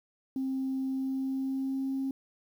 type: tone with pitch glide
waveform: sine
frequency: 265 to 268.5 Hz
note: C4 to C4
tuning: +22 to +45 cents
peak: -28 dBFS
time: 0.36-2.11 s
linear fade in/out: 2 ms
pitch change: +23 cents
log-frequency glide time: 0.91-1.97 s
effects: tanh soft clip ceiling -25 dBFS + 10-bit

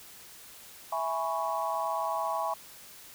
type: chord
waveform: sine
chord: C# minor seventh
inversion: first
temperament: equal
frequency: 659.3 / 830.6 / 987.8 / 1108.7 Hz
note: E5 / G#5 / B5 / C#6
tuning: 0 / 0 / 0 / 0 cents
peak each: -34 dBFS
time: 0.92-2.54 s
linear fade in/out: 5 ms
effects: white hiss -50 dBFS RMS until 3.14 s

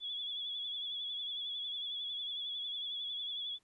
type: tone with vibrato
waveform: sine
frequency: 3400 Hz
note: G#7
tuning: 40 cents sharp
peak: -37 dBFS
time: 0-3.59 s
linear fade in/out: 50 ms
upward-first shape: sine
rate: 11 Hz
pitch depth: 45 cents each way
effects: pink hiss -75 dBFS RMS until 3.63 s + resampled to 24000 Hz

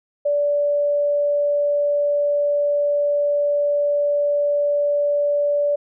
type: tone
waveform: sine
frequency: 580 Hz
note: D5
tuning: 22 cents flat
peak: -16 dBFS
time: 0.25-5.76 s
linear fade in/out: 10 ms
effects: none

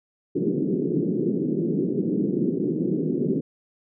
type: band-pass noise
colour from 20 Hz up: white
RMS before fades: -24 dBFS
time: 0.35-3.41 s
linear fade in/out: 10 ms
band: 150 to 400 Hz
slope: 48 dB/octave
effects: none

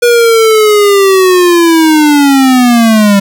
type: linear sweep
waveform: square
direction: down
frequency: 483.4 to 196 Hz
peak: -4 dBFS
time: 0.02-3.2 s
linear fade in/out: 10 ms
effects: none

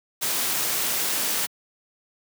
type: noise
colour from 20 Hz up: white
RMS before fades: -25 dBFS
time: 0.21-1.47 s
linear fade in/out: 20 ms
effects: high-pass 150 Hz 12 dB/octave

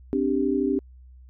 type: chord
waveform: sine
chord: C suspended second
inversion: none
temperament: just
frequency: 261.6 / 294.3 / 392.4 Hz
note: C4 / D4 / G4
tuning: 0 / +4 / +2 cents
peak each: -25 dBFS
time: 0.13-0.79 s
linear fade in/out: 0 ms
effects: added 63 Hz sine -45 dBFS peak until 1.29 s

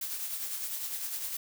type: noise with tremolo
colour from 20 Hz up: blue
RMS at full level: -34 dBFS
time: 0.01-1.37 s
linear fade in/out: 5 ms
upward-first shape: triangle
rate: 9.9 Hz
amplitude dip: 50%
effects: none

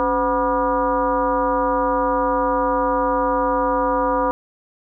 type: tone with frequency modulation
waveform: sine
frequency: 740 Hz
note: F#5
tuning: in tune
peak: -16 dBFS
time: 0-4.31 s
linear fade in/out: 0 ms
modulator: 230 Hz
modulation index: 2
effects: none

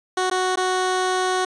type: tone with dropouts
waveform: 15% pulse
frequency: 370 Hz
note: F#4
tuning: in tune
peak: -13 dBFS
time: 0.17-1.45 s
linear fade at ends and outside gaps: 5 ms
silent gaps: 0.3-0.312 / 0.558-0.572 s
effects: resampled to 22050 Hz

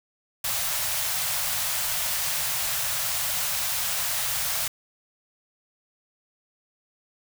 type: band-stop noise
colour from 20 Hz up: white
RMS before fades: -27 dBFS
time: 0.44-4.68 s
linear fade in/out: 5 ms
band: 170 to 550 Hz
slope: 48 dB/octave
effects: none

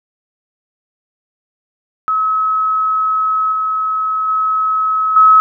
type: tone with level steps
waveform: sine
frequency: 1285 Hz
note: E6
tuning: 45 cents flat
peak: -12 / -14 / -12 / -4 dBFS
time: 2.08-5.4 s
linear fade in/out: 0 ms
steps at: 3.52 / 4.28 / 5.16 s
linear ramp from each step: 5 ms
effects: none

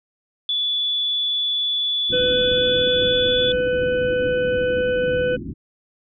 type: tone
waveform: sine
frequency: 3446 Hz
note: A7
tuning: 37 cents flat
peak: -19 dBFS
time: 0.49-3.52 s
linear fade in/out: 2 ms
type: low-pass noise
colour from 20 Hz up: white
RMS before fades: -31 dBFS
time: 2.09-5.54 s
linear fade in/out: 10 ms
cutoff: 360 Hz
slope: 96 dB/octave
type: harmonic tone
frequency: 500 Hz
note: B4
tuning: 21 cents sharp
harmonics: 1 / 3 / 5 / 6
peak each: -18 / -27 / -37 / -37 dBFS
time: 2.12-5.37 s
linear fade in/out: 20 ms
effects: none

